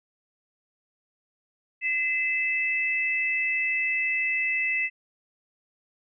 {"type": "tone pair together", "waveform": "sine", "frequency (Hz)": [2040, 2626], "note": ["C7", "E7"], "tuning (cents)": [-44, -7], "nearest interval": "major third", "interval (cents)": 437, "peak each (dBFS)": -26, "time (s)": [1.81, 4.9], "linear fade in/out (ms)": 50, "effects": []}